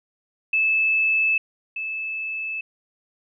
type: tone pair in turn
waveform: sine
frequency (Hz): 2617 / 2617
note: E7 / E7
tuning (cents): -13 / -13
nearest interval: unison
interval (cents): 0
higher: neither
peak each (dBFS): -17 / -26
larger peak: first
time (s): 0.53-1.38 / 1.76-2.61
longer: neither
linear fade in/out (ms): 5
effects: none